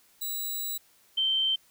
5% pulse / sine tone pair in turn, 3926 / 3116 Hz, B7 / G7, -11 / -11 cents, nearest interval major third, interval 400 cents, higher first, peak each -23 dBFS, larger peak neither, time 0.21-0.78 / 1.17-1.56 s, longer first, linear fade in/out 10 ms, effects white hiss -62 dBFS RMS until 1.7 s

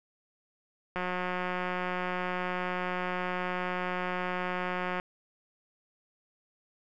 click train, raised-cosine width 0.5 ms, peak -18 dBFS, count 732, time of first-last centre 0.96-4.999 s, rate 181 Hz, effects none

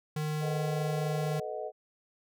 square tone, 152.7 Hz, D#3, 32 cents flat, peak -31 dBFS, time 0.16-1.4 s, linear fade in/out 5 ms
sine chord, B dominant seventh, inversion third, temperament equal with one note detuned, 433.9 / 493.9 / 622.3 / 740 Hz, A4 / B4 / D#5 / F#5, -24 / 0 / 0 / 0 cents, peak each -39 / -41 / -38 / -41 dBFS, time 0.4-1.72 s, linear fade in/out 50 ms
effects none

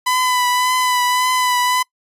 sawtooth tone with vibrato, 1000 Hz, B5, 21 cents sharp, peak -11 dBFS, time 0.06-1.83 s, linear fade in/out 10 ms, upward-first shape triangle, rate 1.8 Hz, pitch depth 28 cents each way, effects noise-tail reverb RT60 0.1 s tail -24 dB re dry + resampled to 32000 Hz

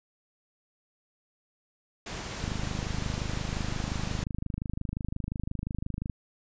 pink noise, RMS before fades -37 dBFS, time 2.06-4.24 s, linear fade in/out 5 ms
click train, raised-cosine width 5 ms, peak -20 dBFS, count 95, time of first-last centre 2.44-6.098 s, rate 25.7 Hz
effects resampled to 16000 Hz

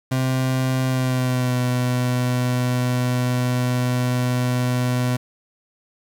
30% pulse tone with pitch glide, 130 to 124.7 Hz, C3 to B2, -11 to +17 cents, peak -16 dBFS, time 0.11-5.17 s, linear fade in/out 10 ms, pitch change -72 cents, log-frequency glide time 0.87-1.59 s, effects 8-bit

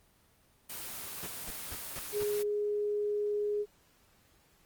white noise, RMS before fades -41 dBFS, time 0.69-2.43 s, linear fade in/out 10 ms
pink noise bursts, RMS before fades -41 dBFS, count 5, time 1.23-2.235 s, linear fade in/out 0 ms, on 33 ms, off 210 ms
sine tone, 415.3 Hz, G#4, in tune, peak -29 dBFS, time 2.12-3.66 s, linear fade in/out 50 ms
effects pink hiss -66 dBFS RMS until 4.65 s + Opus 24 kbps

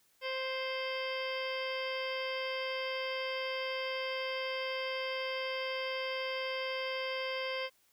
harmonic tone, 524 Hz, C5, 2 cents sharp, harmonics 1 / 2 / 3 / 4 / 5 / 6 / 7 / 9 / 10, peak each -37 / -43 / -46 / -41 / -45 / -43 / -55 / -49 / -52 dBFS, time 0.21-7.7 s, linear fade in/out 50 ms, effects white hiss -70 dBFS RMS until 7.92 s

